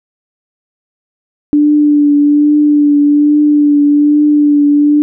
sine tone with vibrato, 293.7 Hz, D4, in tune, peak -5 dBFS, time 1.53-5.02 s, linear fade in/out 0 ms, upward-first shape triangle, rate 1.2 Hz, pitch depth 26 cents each way, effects none

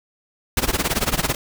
pink noise with tremolo, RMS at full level -18 dBFS, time 0.57-1.35 s, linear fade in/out 2 ms, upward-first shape sine, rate 18 Hz, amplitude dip 90%, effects none

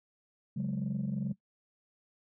sine chord, C# suspended fourth, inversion none, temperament equal, 138.59 / 185 / 207.7 Hz, C#3 / F#3 / G#3, 0 / 0 / 0 cents, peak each -34 dBFS, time 0.56-1.33 s, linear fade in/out 10 ms, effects noise-tail reverb RT60 0.1 s tail -19 dB re dry + tanh soft clip ceiling -26 dBFS

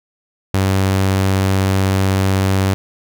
sawtooth tone, 96 Hz, G2, 36 cents flat, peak -9 dBFS, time 0.54-2.74 s, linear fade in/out 0 ms, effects none

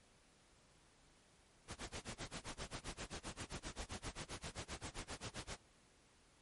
pink noise with tremolo, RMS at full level -45 dBFS, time 1.67-5.59 s, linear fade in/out 50 ms, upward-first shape sine, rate 7.6 Hz, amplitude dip 100%, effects pink hiss -69 dBFS RMS until 6.41 s + MP3 48 kbps

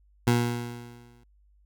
20% pulse tone with exponential decay, 119.7 Hz, A#2, 46 cents sharp, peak -13 dBFS, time 0.27-1.24 s, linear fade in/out 5 ms, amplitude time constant 210 ms, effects added 50 Hz sine -58 dBFS peak until 1.65 s

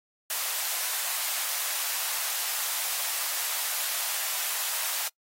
white high-pass noise, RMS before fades -30 dBFS, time 0.3-5.08 s, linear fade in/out 2 ms, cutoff 640 Hz, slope 24 dB/octave, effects noise-tail reverb RT60 0.1 s tail -24 dB re dry + AAC 48 kbps

